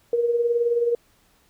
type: tone with tremolo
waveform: sine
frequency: 473.1 Hz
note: A#4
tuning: 26 cents sharp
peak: -16 dBFS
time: 0.13-0.95 s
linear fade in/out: 2 ms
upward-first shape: sine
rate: 19 Hz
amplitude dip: 55%
effects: pink hiss -61 dBFS RMS until 1.49 s